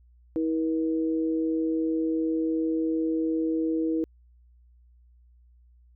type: tone pair together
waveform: sine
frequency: 321.9 / 479.1 Hz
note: E4 / A#4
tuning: -41 / +47 cents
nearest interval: perfect fifth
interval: 688 cents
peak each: -24 / -31 dBFS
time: 0.36-4.04 s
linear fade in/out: 0 ms
effects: added 60 Hz sine -54 dBFS peak until 5.95 s